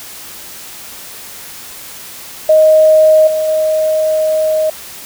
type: tone with level steps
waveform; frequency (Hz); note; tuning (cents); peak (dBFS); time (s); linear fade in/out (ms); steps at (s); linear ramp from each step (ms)
sine; 625; D#5; +8; -4 / -12 / -10; 2.49-4.7; 5; 3.27 / 3.48; 5
effects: white hiss -31 dBFS RMS until 5.05 s